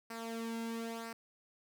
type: tone with flanger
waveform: sawtooth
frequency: 228.5 Hz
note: A#3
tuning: 34 cents flat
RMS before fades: -41 dBFS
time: 0.1-1.13 s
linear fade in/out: 5 ms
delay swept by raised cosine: 0.29 to 1.69 ms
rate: 1 Hz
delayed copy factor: -0.65
effects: none